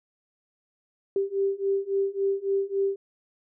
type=beating tone pair; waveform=sine; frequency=391.2 / 394.8 Hz; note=G4 / G4; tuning=-4 / +12 cents; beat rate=3.6 Hz; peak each=-27 / -26 dBFS; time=1.16-2.96 s; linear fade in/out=2 ms; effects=none